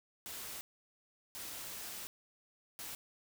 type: noise bursts at uneven times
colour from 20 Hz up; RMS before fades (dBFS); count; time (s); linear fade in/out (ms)
white; -45; 3; 0.26-0.61 / 1.35-2.07 / 2.79-2.95; 0
effects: none